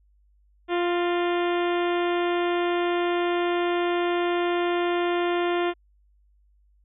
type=harmonic tone with a mistuned harmonic; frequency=349.2 Hz; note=F4; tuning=in tune; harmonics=1 / 2 / 3 / 4 / 5 / 6 / 7 / 8 / 9 / 10; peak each=-23 / -29 / -33 / -35 / -37 / -39 / -40 / -41 / -42 / -43 dBFS; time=0.68-5.74 s; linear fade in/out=50 ms; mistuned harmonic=5; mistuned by=+33 cents; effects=added 50 Hz sine -58 dBFS peak until 6.84 s